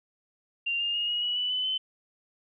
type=tone with pitch steps; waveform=sine; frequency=2779 / 2816 / 2854 / 2892 / 2931 / 2970 / 3010 / 3050 Hz; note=F7 / F7 / F7 / F#7 / F#7 / F#7 / F#7 / G7; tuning=-9 / +14 / +37 / -40 / -17 / +6 / +29 / -48 cents; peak=-26 dBFS; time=0.66-1.78 s; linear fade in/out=10 ms; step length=140 ms; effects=none